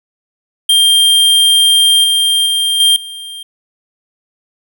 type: tone with level steps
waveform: square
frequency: 3190 Hz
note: G7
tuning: 30 cents sharp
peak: -7 / -10 / -12 / -7 / -26 dBFS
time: 0.69-3.43 s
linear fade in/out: 5 ms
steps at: 2.04 / 2.46 / 2.8 / 2.96 s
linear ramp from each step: 2 ms
effects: none